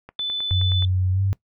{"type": "click train", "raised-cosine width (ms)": 0.5, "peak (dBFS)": -24, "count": 8, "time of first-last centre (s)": [0.09, 0.824], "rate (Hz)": 9.54}
{"type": "tone", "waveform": "sine", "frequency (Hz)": 3503, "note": "A7", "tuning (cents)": -8, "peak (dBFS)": -23, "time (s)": [0.19, 0.85], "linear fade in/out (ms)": 2}
{"type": "tone with pitch glide", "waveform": "sine", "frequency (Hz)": [92.5, 97.38], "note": ["F#2", "G2"], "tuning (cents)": [0, -11], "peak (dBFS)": -18, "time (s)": [0.51, 1.33], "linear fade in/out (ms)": 0, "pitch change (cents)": 89, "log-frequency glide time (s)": [1.12, 1.21]}
{"effects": ["noise-tail reverb RT60 0.1 s tail -20 dB re dry"]}